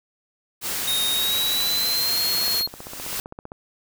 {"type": "noise", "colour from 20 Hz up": "white", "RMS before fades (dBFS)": -27, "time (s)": [0.61, 2.64], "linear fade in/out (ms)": 50}
{"type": "tone with pitch glide", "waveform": "square", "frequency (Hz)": [3727, 4281], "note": ["A#7", "C8"], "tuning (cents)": [-1, 39], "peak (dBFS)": -22, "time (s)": [0.87, 2.67], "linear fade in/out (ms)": 10, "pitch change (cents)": 240, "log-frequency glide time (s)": [1.11, 2.28]}
{"type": "noise with exponential growth", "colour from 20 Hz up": "white", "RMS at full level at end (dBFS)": -27, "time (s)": [2.18, 3.2], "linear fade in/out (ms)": 1, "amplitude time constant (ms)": 220}
{"type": "click train", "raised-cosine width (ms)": 1, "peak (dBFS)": -22, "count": 19, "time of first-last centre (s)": [2.35, 3.519], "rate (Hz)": 15.4}
{"effects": []}